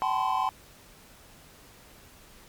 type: tone cluster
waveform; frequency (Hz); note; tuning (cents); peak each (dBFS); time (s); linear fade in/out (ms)
triangle; 763 / 868 / 1007 / 1049; G5 / A5 / B5 / C6; -47 / -24 / +33 / +4; -28; 0.02-0.49; 0
effects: pink hiss -53 dBFS RMS until 2.48 s + MP3 96 kbps